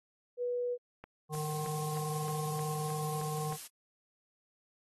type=tone; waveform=sine; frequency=488.7 Hz; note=B4; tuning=18 cents flat; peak=-31 dBFS; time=0.37-0.78 s; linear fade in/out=50 ms
type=click train; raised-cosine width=0.5 ms; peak=-31 dBFS; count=9; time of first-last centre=1.04-3.524 s; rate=3.22 Hz
type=harmonic tone; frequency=152.9 Hz; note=D#3; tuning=30 cents flat; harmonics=1 / 3 / 5 / 7; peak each=-36 / -41 / -43 / -44 dBFS; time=1.29-3.57 s; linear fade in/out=50 ms
type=noise; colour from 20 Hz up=blue; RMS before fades=-43 dBFS; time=1.32-3.68 s; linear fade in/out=20 ms
effects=AAC 32 kbps